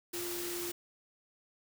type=tone in noise; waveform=sine; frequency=349.2 Hz; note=F4; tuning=in tune; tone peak=-39 dBFS; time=0.13-0.72 s; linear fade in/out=10 ms; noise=white; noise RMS=-40 dBFS; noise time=0.13-0.72 s; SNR=-2 dB; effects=none